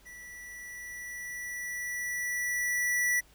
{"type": "tone with level ramp", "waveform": "square", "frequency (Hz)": 1957, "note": "B6", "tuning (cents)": -16, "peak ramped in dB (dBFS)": [-46, -25], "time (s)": [0.05, 3.21], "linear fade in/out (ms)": 20, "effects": ["added 50 Hz sine -61 dBFS peak until 3.34 s", "pink hiss -61 dBFS RMS until 3.34 s"]}